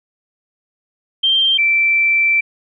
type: tone pair in turn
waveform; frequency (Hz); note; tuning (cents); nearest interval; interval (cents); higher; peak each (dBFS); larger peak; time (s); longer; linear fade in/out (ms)
sine; 3158 / 2337; G7 / D7; +12 / -9; perfect fourth; 521; first; -11; neither; 1.23-1.58 / 1.58-2.41; second; 10
effects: none